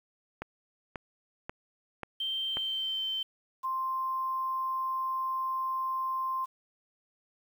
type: click train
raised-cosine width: 0.5 ms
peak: -21 dBFS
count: 5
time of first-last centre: 0.42-2.571 s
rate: 1.86 Hz
type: tone with pitch glide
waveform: sine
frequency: 3136 to 3100 Hz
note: G7 to G7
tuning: 0 to -20 cents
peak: -30 dBFS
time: 2.2-3.23 s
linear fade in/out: 5 ms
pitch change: -20 cents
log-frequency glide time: 2.46-3.01 s
type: tone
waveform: sine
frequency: 1050 Hz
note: C6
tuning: 6 cents sharp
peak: -29 dBFS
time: 3.63-6.46 s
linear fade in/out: 20 ms
effects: 9-bit